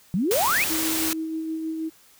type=exponential sweep; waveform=sine; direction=up; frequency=163.7 to 2637 Hz; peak=-20 dBFS; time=0.14-0.64 s; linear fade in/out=0 ms
type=noise; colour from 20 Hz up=white; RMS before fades=-26 dBFS; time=0.31-1.13 s; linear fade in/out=0 ms
type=tone with tremolo; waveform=sine; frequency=319.8 Hz; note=D#4; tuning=48 cents sharp; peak=-25 dBFS; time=0.69-1.9 s; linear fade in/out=20 ms; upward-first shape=sine; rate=6.3 Hz; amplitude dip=30%
effects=white hiss -55 dBFS RMS until 2.19 s